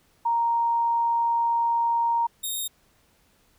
sine / 10% pulse tone pair in turn, 932.3 / 3707 Hz, A#5 / A#7, 0 / -10 cents, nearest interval 2 octaves, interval 2390 cents, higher second, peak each -20 dBFS, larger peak neither, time 0.25-2.27 / 2.43-2.68 s, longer first, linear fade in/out 10 ms, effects pink hiss -63 dBFS RMS until 3.58 s

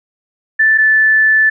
sine tone pair in turn, 1760 / 1750.7 Hz, A6 / A6, 0 / -9 cents, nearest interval unison, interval 9 cents, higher first, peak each -7 dBFS, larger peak neither, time 0.59-0.78 / 0.78-1.5 s, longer second, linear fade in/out 10 ms, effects none

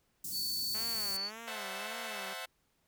white band-stop noise, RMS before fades -40 dBFS, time 0.24-1.17 s, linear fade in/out 5 ms, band 310 to 5700 Hz, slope 24 dB/octave
sine tone, 4472 Hz, C#8, 14 cents sharp, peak -34 dBFS, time 0.31-1.31 s, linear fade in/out 50 ms
5% pulse tone with vibrato, 211.2 Hz, G#3, 29 cents sharp, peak -33 dBFS, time 0.74-2.34 s, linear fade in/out 10 ms, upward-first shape sine, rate 1.8 Hz, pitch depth 160 cents each way
10% pulse chord, F# half-diminished seventh, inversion second, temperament equal, 523.3 / 659.3 / 740 / 880 Hz, C5 / E5 / F#5 / A5, 0 / 0 / 0 / 0 cents, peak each -37 / -36 / -36 / -40 dBFS, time 1.47-2.46 s, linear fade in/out 10 ms
effects pink hiss -75 dBFS RMS until 2.87 s

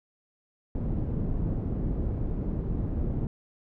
pink low-pass noise, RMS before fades -29 dBFS, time 0.75-3.27 s, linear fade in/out 2 ms, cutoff 270 Hz, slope 12 dB/octave, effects none

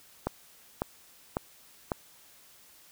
click train, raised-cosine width 1 ms, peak -14 dBFS, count 4, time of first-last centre 0.27-1.918 s, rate 1.82 Hz, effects white hiss -57 dBFS RMS until 2.91 s

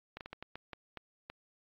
slowing click train, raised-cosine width 0.3 ms, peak -26 dBFS, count 9, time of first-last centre 0.17-1.3 s, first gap 38 ms, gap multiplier 1.36, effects low-pass 4000 Hz 12 dB/octave + AAC 48 kbps

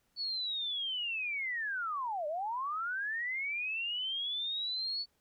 sine linear two-way sweep, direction down then up, 4475 to 579 to 4475 Hz, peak -33 dBFS, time 0.16-5.06 s, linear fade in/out 50 ms, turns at 2.27 s, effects pink hiss -75 dBFS RMS until 5.2 s

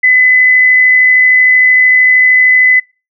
sine tone with amplitude modulation, 2013 Hz, B6, 33 cents sharp, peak -3 dBFS, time 0.03-2.8 s, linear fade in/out 10 ms, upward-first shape sine, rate 73.1 Hz, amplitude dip 25%, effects noise-tail reverb RT60 0.3 s tail -24 dB re dry

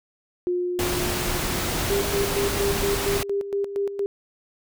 sine tone with exponential decay, 356.9 Hz, F4, 38 cents sharp, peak -20 dBFS, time 0.47-3.19 s, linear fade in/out 0 ms, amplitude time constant 590 ms
pink noise, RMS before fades -26 dBFS, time 0.79-3.23 s, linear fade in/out 0 ms
sine tone with tremolo, 400 Hz, G4, 35 cents sharp, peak -21 dBFS, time 1.9-4.06 s, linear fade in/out 0 ms, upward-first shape square, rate 4.3 Hz, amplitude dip 65%
effects none

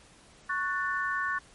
sine chord, F# minor, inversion second, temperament just, 1110 / 1480 / 1776 Hz, C#6 / F#6 / A6, +2 / 0 / +16 cents, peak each -32 dBFS, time 0.49-1.39 s, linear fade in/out 10 ms, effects pink hiss -56 dBFS RMS until 1.54 s + MP3 48 kbps

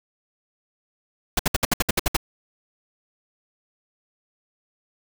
pink noise bursts, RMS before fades -19 dBFS, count 10, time 1.37-2.167 s, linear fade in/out 5 ms, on 23 ms, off 63 ms, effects none

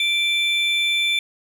triangle tone pair together, 2349 / 3520 Hz, D7 / A7, 0 / 0 cents, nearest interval perfect fifth, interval 700 cents, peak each -19 dBFS, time 0-1.19 s, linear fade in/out 2 ms, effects none

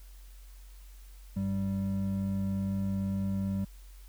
triangle tone pair together, 96.83 / 194.5 Hz, G2 / G3, -21 / -13 cents, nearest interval octave, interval 1208 cents, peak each -32 / -28 dBFS, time 1.36-3.65 s, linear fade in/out 10 ms, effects added 46 Hz sine -47 dBFS peak until 4.08 s + white hiss -61 dBFS RMS until 4.08 s

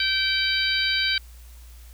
harmonic tone, 773 Hz, G5, 24 cents flat, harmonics 2 / 3 / 4 / 5 / 6, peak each -27 / -27 / -27 / -27 / -27 dBFS, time 0-1.18 s, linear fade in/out 2 ms, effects added 59 Hz sine -42 dBFS peak until 1.93 s + white hiss -54 dBFS RMS until 1.93 s

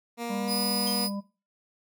15% pulse tone with pitch glide, 235.3 to 241.4 Hz, A#3 to B3, +16 to -39 cents, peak -25 dBFS, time 0.17-1.09 s, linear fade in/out 50 ms, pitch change +45 cents, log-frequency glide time 0.32-0.61 s
harmonic tone, 200 Hz, G3, 35 cents sharp, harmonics 1 / 3 / 5, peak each -31 / -41 / -45 dBFS, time 0.29-1.21 s, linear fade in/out 20 ms
sawtooth tone, 4978 Hz, D#8, in tune, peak -24 dBFS, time 0.47-1.11 s, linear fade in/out 50 ms
sawtooth tone with exponential decay, 3172 Hz, G7, 20 cents sharp, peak -31 dBFS, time 0.87-1.07 s, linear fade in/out 1 ms, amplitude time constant 43 ms
effects noise-tail reverb RT60 0.3 s tail -17 dB re dry

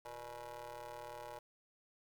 25% pulse ring-modulated tone, 123.47 Hz, B2, in tune, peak -40 dBFS, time 0.05-1.39 s, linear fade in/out 5 ms, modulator 722 Hz, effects 11-bit

